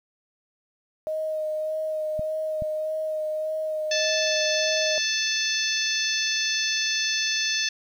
sine tone with vibrato, 622.3 Hz, D#5, in tune, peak -25 dBFS, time 1.07-4.98 s, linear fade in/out 0 ms, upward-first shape sine, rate 1.7 Hz, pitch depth 14 cents each way
clicks, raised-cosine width 5 ms, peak -21 dBFS, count 2, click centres 2.194 / 2.622 s
harmonic tone, 878 Hz, A5, 4 cents flat, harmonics 2 / 3 / 4 / 5 / 6 / 7, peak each -30 / -30 / -30 / -30 / -30 / -30 dBFS, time 3.91-7.69 s, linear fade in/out 5 ms
effects 9-bit

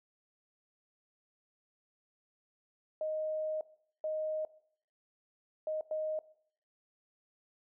sine tone bursts at uneven times, 622.3 Hz, D#5, in tune, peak -32 dBFS, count 4, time 3.01-3.61 / 4.04-4.45 / 5.67-5.81 / 5.91-6.19 s, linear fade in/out 2 ms, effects noise-tail reverb RT60 0.6 s tail -19 dB re dry

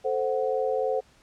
sine chord, F# diminished, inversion first, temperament equal, 440 / 523.3 / 740 Hz, A4 / C5 / F#5, 0 / 0 / 0 cents, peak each -28 / -26 / -31 dBFS, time 0.04-1.01 s, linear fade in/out 20 ms, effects pink hiss -59 dBFS RMS until 1.22 s + low-pass 8000 Hz 12 dB/octave

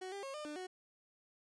30% pulse tone with pitch steps, 372.8 / 398.5 / 543 / 603 / 299.1 / 369 Hz, F#4 / G4 / C#5 / D5 / D4 / F#4, +13 / +28 / -36 / +46 / +32 / -5 cents, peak -40 dBFS, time 0.01-0.67 s, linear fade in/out 10 ms, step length 110 ms, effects resampled to 22050 Hz

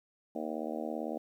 harmonic tone, 77.9 Hz, D#2, 3 cents sharp, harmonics 3 / 4 / 5 / 6 / 7 / 8 / 9 / 10, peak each -40 / -40 / -49 / -43 / -42 / -42 / -44 / -47 dBFS, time 0.35-1.18 s, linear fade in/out 5 ms, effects 11-bit

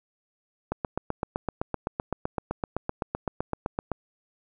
click train, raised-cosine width 1 ms, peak -13 dBFS, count 26, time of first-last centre 0.72-3.917 s, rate 7.82 Hz, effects none

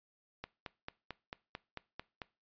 click train, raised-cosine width 0.3 ms, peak -25 dBFS, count 9, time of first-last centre 0.44-2.218 s, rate 4.5 Hz, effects noise-tail reverb RT60 0.3 s tail -21 dB re dry + resampled to 11025 Hz

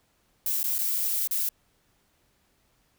violet noise with dropouts, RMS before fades -27 dBFS, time 0.46-1.49 s, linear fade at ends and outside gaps 2 ms, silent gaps 0.631-0.64 / 0.783-0.788 / 1.274-1.31 s, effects pink hiss -68 dBFS RMS until 2.98 s

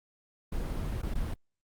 brown noise with dropouts, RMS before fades -32 dBFS, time 0.52-1.34 s, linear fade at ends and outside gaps 5 ms, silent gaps 1.018-1.03 / 1.14-1.153 s, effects Opus 24 kbps

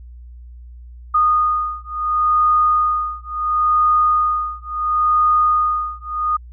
sine beating tone pair, 1231 / 1231.72 Hz, D#6 / D#6, -19 / -18 cents, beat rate 0.72 Hz, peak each -17 dBFS, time 1.14-6.37 s, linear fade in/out 10 ms, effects added 60 Hz sine -35 dBFS peak until 6.52 s

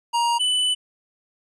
square tone pair in turn, 942 / 2991 Hz, A#5 / F#7, +18 / +18 cents, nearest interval octave + minor sixth, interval 2000 cents, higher second, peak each -19 dBFS, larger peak neither, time 0.13-0.39 / 0.39-0.75 s, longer second, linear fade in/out 20 ms, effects resampled to 22050 Hz

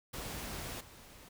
pink noise with level steps, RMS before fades -42 / -55 dBFS, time 0.13-1.29 s, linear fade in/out 10 ms, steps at 0.8 s, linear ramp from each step 10 ms, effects none

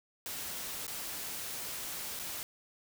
white noise with dropouts, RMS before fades -40 dBFS, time 0.26-2.43 s, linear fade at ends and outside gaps 0 ms, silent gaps 0.867-0.879 / 2.191-2.197 s, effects none

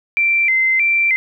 sine tone with vibrato, 2206 Hz, C#7, 9 cents flat, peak -12 dBFS, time 0.17-1.16 s, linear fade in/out 0 ms, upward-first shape square, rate 1.6 Hz, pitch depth 110 cents each way, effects 9-bit

